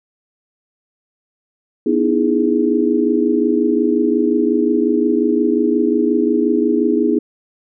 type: chord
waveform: sine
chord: E major seventh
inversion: second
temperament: equal with one note detuned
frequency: 246.9 / 304 / 329.6 / 415.3 Hz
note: B3 / D#4 / E4 / G#4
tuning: 0 / -40 / 0 / 0 cents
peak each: -18 dBFS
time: 1.86-7.19 s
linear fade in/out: 5 ms
effects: none